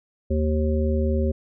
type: harmonic tone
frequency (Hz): 77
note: D#2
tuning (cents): -17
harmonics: 1 / 3 / 5 / 7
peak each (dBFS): -21 / -26 / -28 / -29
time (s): 0.3-1.32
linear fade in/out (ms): 10
effects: none